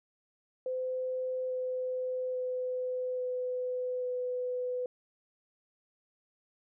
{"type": "tone with pitch steps", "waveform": "sine", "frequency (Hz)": [512, 508.8, 505.5, 502.3, 499.2], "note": ["C5", "C5", "B4", "B4", "B4"], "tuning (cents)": [-38, -48, 40, 29, 19], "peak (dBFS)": -31, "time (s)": [0.66, 4.86], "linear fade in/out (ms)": 2, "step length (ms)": 840, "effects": []}